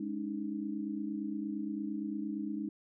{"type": "chord", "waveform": "sine", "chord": "Ab suspended fourth", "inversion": "none", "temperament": "equal with one note detuned", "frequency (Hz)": [207.7, 282.4, 311.1], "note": ["Ab3", "Db4", "Eb4"], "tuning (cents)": [0, 32, 0], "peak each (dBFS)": [-38, -40, -38], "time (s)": [0, 2.69], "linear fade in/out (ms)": 5, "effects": []}